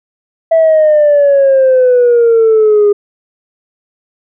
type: exponential sweep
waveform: sine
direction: down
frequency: 659.3 to 407.1 Hz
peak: -3 dBFS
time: 0.51-2.93 s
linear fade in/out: 10 ms
effects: tanh soft clip ceiling -2 dBFS